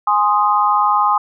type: chord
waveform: sine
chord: Ab major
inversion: none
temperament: equal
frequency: 830.6 / 1046.5 / 1244.5 Hz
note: Ab5 / C6 / Eb6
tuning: 0 / 0 / 0 cents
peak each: -16 dBFS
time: 0.07-1.18 s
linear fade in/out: 5 ms
effects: none